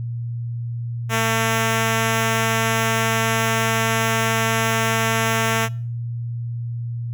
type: tone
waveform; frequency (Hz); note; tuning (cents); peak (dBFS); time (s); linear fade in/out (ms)
5% pulse; 224.6; A3; +36; -7; 1.09-5.69; 50
effects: noise-tail reverb RT60 0.5 s tail -24 dB re dry + added 118 Hz sine -24 dBFS peak until 7.13 s